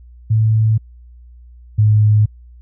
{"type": "tone pair in turn", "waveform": "sine", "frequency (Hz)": [110, 106.44], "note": ["A2", "G#2"], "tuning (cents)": [0, 43], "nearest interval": "minor second", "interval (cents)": 57, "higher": "first", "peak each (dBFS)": [-10, -8], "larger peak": "second", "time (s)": [[0.3, 0.78], [1.78, 2.26]], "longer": "neither", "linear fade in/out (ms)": 10, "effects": ["added 60 Hz sine -38 dBFS peak until 2.61 s"]}